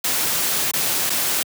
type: noise with dropouts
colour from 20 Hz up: white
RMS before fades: -21 dBFS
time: 0.04-1.43 s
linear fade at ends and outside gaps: 5 ms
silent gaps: 0.714-0.735 / 1.097-1.101 s
effects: high-pass 100 Hz 12 dB/octave